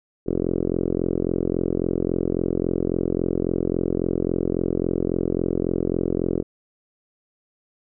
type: tone with low-pass filter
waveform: 5% pulse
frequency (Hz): 43.65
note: F1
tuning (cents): 0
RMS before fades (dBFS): -23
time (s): 0.26-6.43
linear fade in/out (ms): 20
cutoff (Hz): 390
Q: 2.4
effects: none